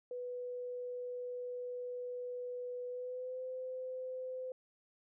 sine tone with pitch glide, 493.9 to 512.5 Hz, B4 to C5, 0 to -36 cents, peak -39 dBFS, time 0.11-4.52 s, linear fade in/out 2 ms, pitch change +64 cents, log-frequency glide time 2.88-3.42 s, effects none

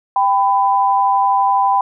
sine tone pair together, 788 / 1000 Hz, G5 / B5, +9 / +21 cents, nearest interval major third, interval 412 cents, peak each -14 dBFS, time 0.16-1.81 s, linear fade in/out 2 ms, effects none

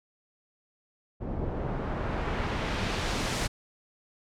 pink noise with low-pass filter sweep, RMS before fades -31 dBFS, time 1.2-3.48 s, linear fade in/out 20 ms, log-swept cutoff 480 to 8800 Hz, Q 0.75, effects none

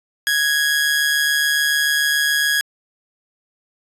sawtooth tone with amplitude modulation, 1661.2 Hz, G#6, in tune, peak -10 dBFS, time 0.27-2.61 s, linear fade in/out 0 ms, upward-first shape sine, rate 147 Hz, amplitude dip 45%, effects resampled to 32000 Hz

